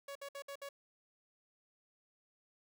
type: tone bursts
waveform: sawtooth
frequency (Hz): 560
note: C#5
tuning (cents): +18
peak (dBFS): -40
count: 5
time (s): 0.08-0.69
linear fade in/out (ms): 5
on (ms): 74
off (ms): 60
effects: none